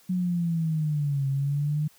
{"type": "linear two-way sweep", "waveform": "sine", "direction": "down then up", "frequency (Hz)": [184.5, 135.5, 153], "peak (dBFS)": -23, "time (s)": [0.09, 1.88], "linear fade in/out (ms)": 10, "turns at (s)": 1.28, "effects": ["white hiss -58 dBFS RMS until 1.98 s"]}